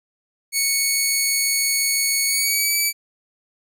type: tone with pitch glide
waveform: 10% pulse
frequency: 2217 to 2298 Hz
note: C#7 to D7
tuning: 0 to -38 cents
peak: -9 dBFS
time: 0.52-2.93 s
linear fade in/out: 50 ms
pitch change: +62 cents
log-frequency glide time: 2.26-2.76 s
effects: none